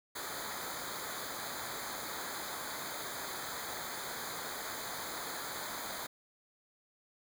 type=noise with comb filter; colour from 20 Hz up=pink; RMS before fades=-41 dBFS; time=0.15-6.07 s; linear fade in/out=10 ms; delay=0.36 ms; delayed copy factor=-1; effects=none